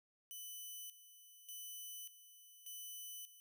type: tone with tremolo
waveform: 5% pulse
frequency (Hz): 3000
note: F#7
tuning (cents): +23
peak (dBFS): -39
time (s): 0.31-3.4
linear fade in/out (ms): 0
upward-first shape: square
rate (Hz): 0.85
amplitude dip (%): 75
effects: none